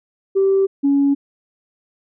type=tone pair in turn; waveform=sine; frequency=388.5 / 280.2 Hz; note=G4 / C#4; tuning=-16 / +19 cents; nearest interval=tritone; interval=565 cents; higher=first; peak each=-11 dBFS; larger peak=neither; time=0.35-0.67 / 0.83-1.15 s; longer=neither; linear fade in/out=20 ms; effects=tanh soft clip ceiling -8 dBFS